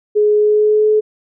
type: tone with pitch glide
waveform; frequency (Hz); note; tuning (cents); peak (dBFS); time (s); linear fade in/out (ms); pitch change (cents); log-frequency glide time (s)
sine; 420.1 to 428.2; G#4 to A4; +20 to -47; -9; 0.15-1.01; 20; +33; 0.37-0.89
effects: none